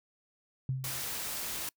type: tone with exponential decay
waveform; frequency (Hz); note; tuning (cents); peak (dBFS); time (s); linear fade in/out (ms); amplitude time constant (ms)
sine; 131.5; C3; +9; -27; 0.69-1.2; 2; 110
type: noise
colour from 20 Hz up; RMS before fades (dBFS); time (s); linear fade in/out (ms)
white; -37; 0.84-1.69; 2
effects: noise-tail reverb RT60 0.1 s tail -25 dB re dry